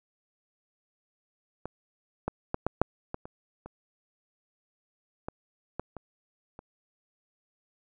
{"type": "clicks", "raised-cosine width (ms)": 1, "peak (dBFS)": [-21, -15, -14, -12, -6, -19, -27, -28, -20, -18, -26, -29], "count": 12, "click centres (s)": [1.656, 2.28, 2.544, 2.666, 2.816, 3.144, 3.255, 3.66, 5.285, 5.796, 5.967, 6.591], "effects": []}